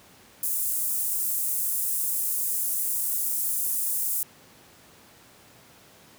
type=high-pass noise; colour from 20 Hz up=pink; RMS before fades=-27 dBFS; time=0.43-4.23 s; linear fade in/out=2 ms; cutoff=9200 Hz; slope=24 dB/octave; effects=pink hiss -53 dBFS RMS until 6.18 s + high-pass 100 Hz 12 dB/octave